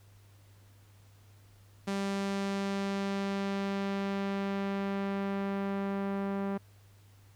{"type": "tone with low-pass filter sweep", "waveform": "sawtooth", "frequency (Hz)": 197.3, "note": "G3", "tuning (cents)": 11, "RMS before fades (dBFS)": -33, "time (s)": [1.87, 6.58], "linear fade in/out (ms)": 10, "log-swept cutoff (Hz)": [8200, 1400], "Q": 0.71, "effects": ["added 100 Hz sine -56 dBFS peak until 7.35 s", "pink hiss -65 dBFS RMS until 7.35 s"]}